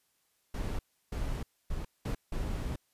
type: noise bursts at uneven times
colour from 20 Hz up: brown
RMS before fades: -34 dBFS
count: 5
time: 0.54-0.79 / 1.12-1.43 / 1.7-1.85 / 2.05-2.15 / 2.32-2.76 s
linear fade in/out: 5 ms
effects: white hiss -74 dBFS RMS until 2.93 s + resampled to 32000 Hz